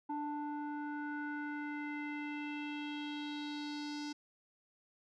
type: tone with low-pass filter sweep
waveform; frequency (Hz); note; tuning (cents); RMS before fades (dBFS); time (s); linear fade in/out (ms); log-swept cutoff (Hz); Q
square; 294.7; D4; +6; -41; 0.09-4.13; 10; 900 to 5300; 3.7
effects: none